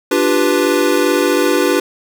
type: chord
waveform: square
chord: G dominant seventh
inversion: second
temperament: equal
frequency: 293.7 / 349.2 / 392 / 493.9 Hz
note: D4 / F4 / G4 / B4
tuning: 0 / 0 / 0 / 0 cents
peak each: -18 dBFS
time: 0.11-1.8 s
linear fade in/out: 5 ms
effects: none